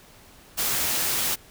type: noise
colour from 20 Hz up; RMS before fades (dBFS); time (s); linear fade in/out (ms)
white; -25; 0.57-1.36; 20
effects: pink hiss -51 dBFS RMS until 1.5 s